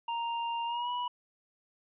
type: tone with pitch glide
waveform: square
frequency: 932.3 to 978.7 Hz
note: A#5 to B5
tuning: 0 to -16 cents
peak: -32 dBFS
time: 0.08-1.08 s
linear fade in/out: 5 ms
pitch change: +84 cents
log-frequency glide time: 0.66-0.9 s
effects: resampled to 8000 Hz